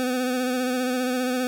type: tone with vibrato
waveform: 25% pulse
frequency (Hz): 252.7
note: B3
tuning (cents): +40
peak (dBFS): -19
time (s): 0-1.47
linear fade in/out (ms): 0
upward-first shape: sine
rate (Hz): 15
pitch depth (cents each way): 35
effects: none